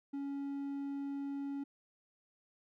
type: tone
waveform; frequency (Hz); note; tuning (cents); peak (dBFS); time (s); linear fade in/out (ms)
triangle; 279.5; C#4; +14; -35; 0.13-1.64; 10
effects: none